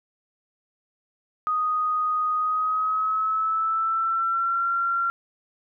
sine tone with pitch glide, 1244.5 to 1372.9 Hz, D#6 to F6, 0 to -30 cents, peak -21 dBFS, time 1.47-5.1 s, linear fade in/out 0 ms, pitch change +170 cents, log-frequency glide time 2.36-4.68 s, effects none

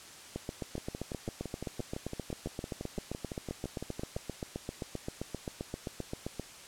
two click trains, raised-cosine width 2 ms, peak -22 / -24 dBFS, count 47 / 21, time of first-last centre 0.36-6.397 / 0.78-4.164 s, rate 7.62 / 5.91 Hz, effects white hiss -50 dBFS RMS until 6.67 s + low-pass 9000 Hz 12 dB/octave

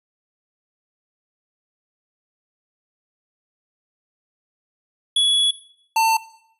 square tone pair in turn, 3383 / 896 Hz, G#7 / A5, +31 / +31 cents, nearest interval octave + major seventh, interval 2300 cents, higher first, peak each -15 dBFS, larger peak neither, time 5.16-5.51 / 5.96-6.17 s, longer first, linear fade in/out 5 ms, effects noise-tail reverb RT60 0.7 s tail -18 dB re dry + resampled to 32000 Hz

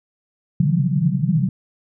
pink band-pass noise, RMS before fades -18 dBFS, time 0.6-1.49 s, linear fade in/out 5 ms, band 130 to 190 Hz, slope 96 dB/octave, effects none

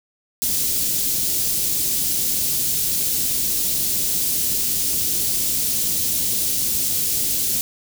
white band-stop noise, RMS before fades -21 dBFS, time 0.42-7.61 s, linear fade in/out 0 ms, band 310 to 4600 Hz, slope 12 dB/octave, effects none

